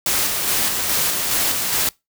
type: noise with tremolo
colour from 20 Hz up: white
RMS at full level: -19 dBFS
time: 0.06-1.89 s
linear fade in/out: 2 ms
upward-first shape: square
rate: 2.4 Hz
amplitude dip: 30%
effects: noise-tail reverb RT60 0.2 s tail -23 dB re dry